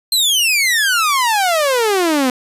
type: exponential sweep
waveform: sawtooth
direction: down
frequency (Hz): 4202 to 246.9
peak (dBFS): -9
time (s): 0.12-2.3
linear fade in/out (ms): 2
effects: resampled to 32000 Hz